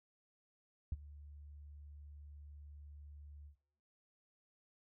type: tone with ADSR envelope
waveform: sine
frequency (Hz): 73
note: D2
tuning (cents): -10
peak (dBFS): -32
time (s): 0.92-3.56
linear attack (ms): 3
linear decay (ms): 29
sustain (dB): -19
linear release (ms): 100
effects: noise-tail reverb RT60 0.7 s tail -25 dB re dry